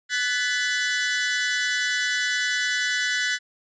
sawtooth tone cluster, 1492 / 1725 / 1986 Hz, F#6 / A6 / B6, +14 / -35 / +9 cents, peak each -23 dBFS, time 0.09-3.39 s, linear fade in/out 50 ms, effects resampled to 16000 Hz

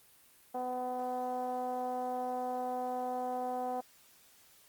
10% pulse tone with low-pass filter, 251.2 Hz, B3, 30 cents sharp, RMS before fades -36 dBFS, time 0.54-3.81 s, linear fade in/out 10 ms, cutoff 710 Hz, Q 3.7, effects white hiss -62 dBFS RMS until 4.68 s + Opus 32 kbps

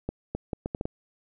accelerating click train, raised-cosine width 2 ms, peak -16 dBFS, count 7, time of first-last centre 0.09-0.855 s, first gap 260 ms, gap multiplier 0.7, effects none

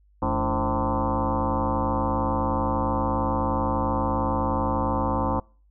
sine tone with frequency modulation, 404.5 Hz, G#4, 46 cents flat, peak -21 dBFS, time 0.22-5.4 s, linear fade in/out 5 ms, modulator 123 Hz, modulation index 5.5, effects noise-tail reverb RT60 0.4 s tail -26 dB re dry + added 50 Hz sine -56 dBFS peak until 5.7 s

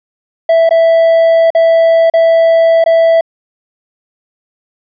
triangle tone with dropouts, 659.3 Hz, E5, in tune, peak -3 dBFS, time 0.49-3.21 s, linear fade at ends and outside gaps 5 ms, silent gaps 0.692-0.708 / 1.504-1.549 / 2.1-2.137 / 2.841-2.861 s, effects resampled to 11025 Hz

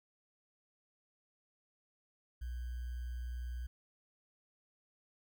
sine tone with sample-and-hold, 61 Hz, B1, 21 cents flat, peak -38 dBFS, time 2.41-3.67 s, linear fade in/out 10 ms, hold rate 1575 Hz, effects none

